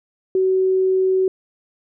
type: tone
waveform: sine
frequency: 376.6 Hz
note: F#4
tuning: 31 cents sharp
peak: -14 dBFS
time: 0.35-1.28 s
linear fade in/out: 2 ms
effects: none